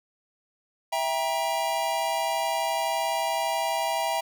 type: chord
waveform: square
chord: E diminished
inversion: none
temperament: just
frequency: 659.3 / 791.1 / 949.3 Hz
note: E5 / G5 / Bb5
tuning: 0 / +16 / +31 cents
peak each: -30 dBFS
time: 0.92-4.21 s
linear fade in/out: 10 ms
effects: none